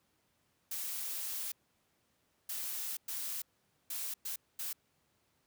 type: noise bursts at uneven times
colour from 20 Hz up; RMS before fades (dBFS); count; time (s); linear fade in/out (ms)
blue; -39; 6; 0.71-1.52 / 2.49-2.97 / 3.08-3.42 / 3.9-4.14 / 4.25-4.36 / 4.59-4.73; 5
effects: pink hiss -75 dBFS RMS until 5.46 s + high-pass 80 Hz 12 dB/octave